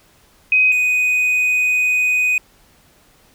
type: tone pair in turn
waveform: sine / triangle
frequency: 2516 / 2494 Hz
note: D#7 / D#7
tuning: +19 / +3 cents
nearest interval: unison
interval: 16 cents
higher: first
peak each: -10 / -12 dBFS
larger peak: first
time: 0.52-0.72 / 0.72-2.38 s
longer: second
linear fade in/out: 2 ms
effects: pink hiss -53 dBFS RMS until 3.34 s